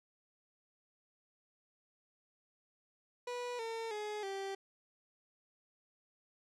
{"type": "tone with pitch steps", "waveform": "30% pulse", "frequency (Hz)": [489.1, 453.7, 420.9, 390.4], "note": ["B4", "A#4", "G#4", "G4"], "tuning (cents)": [-17, -47, 23, -7], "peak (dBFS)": -36, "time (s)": [3.27, 4.55], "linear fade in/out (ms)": 5, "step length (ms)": 320, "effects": ["low-pass 7000 Hz 12 dB/octave"]}